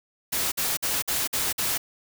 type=noise bursts; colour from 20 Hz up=white; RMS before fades=-26 dBFS; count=6; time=0.32-1.78 s; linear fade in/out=10 ms; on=200 ms; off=52 ms; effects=none